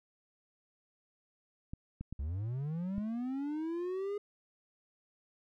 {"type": "clicks", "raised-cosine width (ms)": 5, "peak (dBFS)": -28, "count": 4, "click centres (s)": [1.735, 2.01, 2.126, 2.981]}
{"type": "linear sweep", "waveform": "triangle", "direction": "up", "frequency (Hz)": [64.5, 415.3], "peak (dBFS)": -32, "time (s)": [2.19, 4.18], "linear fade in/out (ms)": 5}
{"effects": []}